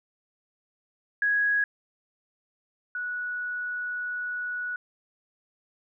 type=tone pair in turn; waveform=sine; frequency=1661.2 / 1469.1 Hz; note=G#6 / F#6; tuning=0 / -13 cents; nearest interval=major second; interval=213 cents; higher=first; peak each=-21 / -29 dBFS; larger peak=first; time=1.22-1.64 / 2.95-4.76 s; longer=second; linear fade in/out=2 ms; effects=none